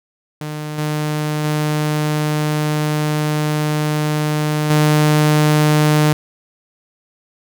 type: tone with level steps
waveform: sawtooth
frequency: 151.5 Hz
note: D#3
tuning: 46 cents flat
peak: -20 / -14 / -12 / -7 dBFS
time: 0.41-6.13 s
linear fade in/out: 2 ms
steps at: 0.78 / 1.44 / 4.7 s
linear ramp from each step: 5 ms
effects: none